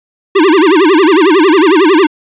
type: tone with vibrato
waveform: square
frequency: 347.8 Hz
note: F4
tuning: 7 cents flat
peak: -5 dBFS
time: 0.35-2.07 s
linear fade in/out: 10 ms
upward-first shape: sine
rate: 11 Hz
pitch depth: 260 cents each way
effects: resampled to 8000 Hz + 7-bit